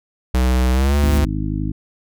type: tone with pitch glide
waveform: square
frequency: 63.2 to 72.18 Hz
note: B1 to D2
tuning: +41 to -29 cents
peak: -14 dBFS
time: 0.34-1.25 s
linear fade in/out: 5 ms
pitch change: +230 cents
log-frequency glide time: 0.72-0.96 s
type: noise with exponential growth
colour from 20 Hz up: white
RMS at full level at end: -34 dBFS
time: 0.49-1.18 s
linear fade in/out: 0 ms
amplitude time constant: 150 ms
type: harmonic tone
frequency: 51.91 Hz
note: G#1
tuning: in tune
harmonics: 1 / 2 / 3 / 4 / 5 / 6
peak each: -24 / -26 / -26 / -31 / -27 / -28 dBFS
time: 1.02-1.72 s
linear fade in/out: 10 ms
effects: none